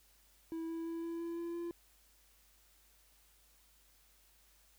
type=tone with pitch steps; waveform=triangle; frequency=327 / 329.5 / 331.9 / 334.5 / 337 / 339.5 / 342.1 Hz; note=E4 / E4 / E4 / E4 / E4 / F4 / F4; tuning=-14 / -1 / +12 / +25 / +38 / -49 / -36 cents; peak=-36 dBFS; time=0.52-1.71 s; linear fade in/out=0 ms; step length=170 ms; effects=added 50 Hz sine -70 dBFS peak until 4.78 s + white hiss -68 dBFS RMS until 4.78 s